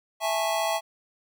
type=chord; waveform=square; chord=A major seventh; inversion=second; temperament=just; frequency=660 / 825 / 880 / 1100 Hz; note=E5 / G#5 / A5 / C#6; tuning=+2 / -12 / 0 / -14 cents; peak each=-28 / -31 / -32 / -34 dBFS; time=0.2-0.81 s; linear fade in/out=50 ms; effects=none